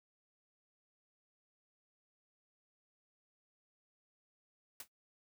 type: noise with exponential decay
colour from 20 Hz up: white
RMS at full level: -42 dBFS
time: 4.8-4.88 s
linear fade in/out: 2 ms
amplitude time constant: 17 ms
effects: noise-tail reverb RT60 0.1 s tail -20 dB re dry